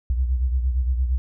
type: beating tone pair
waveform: sine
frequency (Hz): 62.5 / 71.2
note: B1 / C#2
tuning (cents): +21 / +47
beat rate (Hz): 8.7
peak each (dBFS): -19 / -28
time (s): 0.1-1.18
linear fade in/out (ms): 0
effects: none